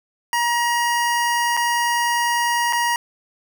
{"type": "tone with dropouts", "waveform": "25% pulse", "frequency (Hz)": 950, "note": "A#5", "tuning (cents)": 33, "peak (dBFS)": -14, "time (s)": [0.33, 2.96], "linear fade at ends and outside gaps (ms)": 1, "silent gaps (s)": [[1.568, 1.573], [2.726, 2.731]], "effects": []}